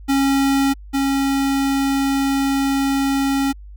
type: tone pair in turn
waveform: square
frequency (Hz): 274 / 274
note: C#4 / C#4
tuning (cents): -20 / -20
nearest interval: unison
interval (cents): 0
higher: neither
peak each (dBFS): -15 / -17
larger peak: first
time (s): 0.08-0.74 / 0.93-3.53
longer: second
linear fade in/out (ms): 20
effects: added 50 Hz sine -35 dBFS peak until 3.76 s